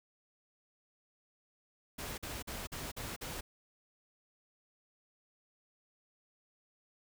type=noise bursts; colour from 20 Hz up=pink; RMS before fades=-42 dBFS; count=6; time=1.98-3.41 s; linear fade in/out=10 ms; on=200 ms; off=46 ms; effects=none